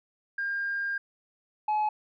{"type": "tone pair in turn", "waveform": "sine", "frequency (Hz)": [1606, 850.7], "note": ["G6", "G#5"], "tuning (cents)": [41, 41], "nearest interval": "major seventh", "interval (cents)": 1100, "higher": "first", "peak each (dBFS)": [-27, -21], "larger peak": "second", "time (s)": [[0.38, 0.98], [1.68, 1.89]], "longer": "first", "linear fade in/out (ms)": 5, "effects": ["tanh soft clip ceiling -23 dBFS"]}